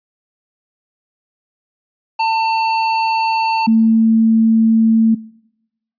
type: tone pair in turn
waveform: square / sine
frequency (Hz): 896 / 224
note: A5 / A3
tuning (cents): +31 / +31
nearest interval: 2 octaves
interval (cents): 2400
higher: first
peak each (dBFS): -14 / -8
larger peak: second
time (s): 2.19-3.67 / 3.67-5.15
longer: neither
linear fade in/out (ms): 10
effects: noise-tail reverb RT60 0.9 s tail -23 dB re dry + resampled to 11025 Hz